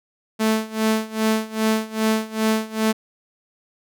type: tone with tremolo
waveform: sawtooth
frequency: 219.4 Hz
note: A3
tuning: 5 cents flat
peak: -12 dBFS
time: 0.39-2.93 s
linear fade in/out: 20 ms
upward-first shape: sine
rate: 2.5 Hz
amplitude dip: 90%
effects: none